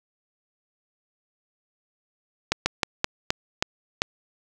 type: slowing click train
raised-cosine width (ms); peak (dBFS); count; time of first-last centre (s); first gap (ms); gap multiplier
0.2; -3; 7; 2.52-4.019; 140; 1.23
effects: none